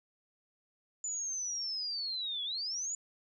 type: linear two-way sweep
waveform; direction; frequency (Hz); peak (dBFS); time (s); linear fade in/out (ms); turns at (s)
sine; down then up; 7040 to 3322 to 7040; -34; 1.04-2.95; 2; 2.44
effects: none